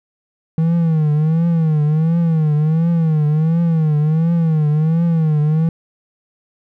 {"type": "tone with vibrato", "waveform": "triangle", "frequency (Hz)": 159.1, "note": "D#3", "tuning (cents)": 39, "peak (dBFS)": -10, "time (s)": [0.58, 5.69], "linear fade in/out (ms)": 2, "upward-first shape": "triangle", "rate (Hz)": 1.4, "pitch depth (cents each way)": 130, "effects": []}